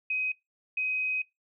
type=tone bursts at uneven times; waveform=sine; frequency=2521 Hz; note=D#7; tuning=22 cents sharp; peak=-26 dBFS; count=2; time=0.1-0.32 / 0.77-1.22 s; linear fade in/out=5 ms; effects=noise-tail reverb RT60 0.2 s tail -24 dB re dry